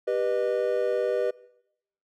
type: chord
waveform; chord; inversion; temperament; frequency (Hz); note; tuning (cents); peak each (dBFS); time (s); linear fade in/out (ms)
triangle; G augmented; none; just; 392 / 490 / 612.5; G4 / B4 / D#5; 0 / -14 / -27; -27 / -24 / -27; 0.07-1.31; 10
effects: noise-tail reverb RT60 0.8 s tail -21 dB re dry